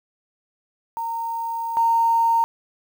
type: tone pair in turn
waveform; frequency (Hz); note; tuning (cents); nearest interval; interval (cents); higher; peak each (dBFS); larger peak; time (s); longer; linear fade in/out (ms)
sine; 920 / 920; A#5 / A#5; -23 / -23; unison; 0; neither; -24 / -15; second; 0.97-1.77 / 1.77-2.44; first; 0
effects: 7-bit